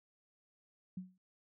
sine tone with exponential decay, 184.6 Hz, F#3, 4 cents flat, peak -37 dBFS, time 0.97-1.18 s, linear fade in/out 5 ms, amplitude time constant 45 ms, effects none

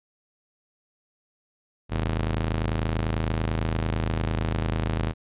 sawtooth ring-modulated tone, 80.3 Hz, E2, 45 cents flat, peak -17 dBFS, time 1.89-5.14 s, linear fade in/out 50 ms, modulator 25.7 Hz, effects resampled to 8000 Hz

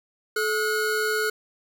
square tone pair together, 431.3 / 1446 Hz, A4 / F#6, -35 / -40 cents, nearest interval octave + major sixth, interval 2095 cents, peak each -26 dBFS, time 0.36-1.3 s, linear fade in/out 5 ms, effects none

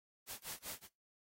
white noise with tremolo, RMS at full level -44 dBFS, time 0.26-0.88 s, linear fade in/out 50 ms, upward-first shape sine, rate 5.1 Hz, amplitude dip 100%, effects noise-tail reverb RT60 0.2 s tail -20 dB re dry + AAC 48 kbps

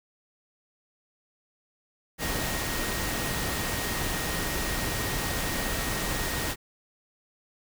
sine tone in noise, 1873 Hz, A#6, 8 cents sharp, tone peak -38 dBFS, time 2.18-6.56 s, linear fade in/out 50 ms, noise pink, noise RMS -30 dBFS, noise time 2.18-6.56 s, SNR -11 dB, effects none

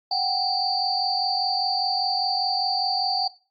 sine tone cluster, 740 / 785 / 4484 / 4733 Hz, F#5 / G5 / C#8 / D8, 0 / +2 / +19 / +13 cents, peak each -27 dBFS, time 0.11-3.28 s, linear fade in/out 5 ms, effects noise-tail reverb RT60 0.3 s tail -17 dB re dry + AAC 64 kbps

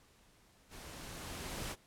pink noise with level ramp, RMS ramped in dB -51 to -40 dBFS, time 0.69-1.76 s, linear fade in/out 50 ms, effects pink hiss -66 dBFS RMS until 1.86 s + low-pass 12000 Hz 12 dB/octave

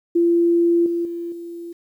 sine tone with level steps, 341.4 Hz, F4, 39 cents flat, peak -13 / -19 / -25 / -30 dBFS, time 0.15-1.73 s, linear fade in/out 10 ms, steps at 0.86 / 1.05 / 1.32 s, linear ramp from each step 2 ms, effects 9-bit

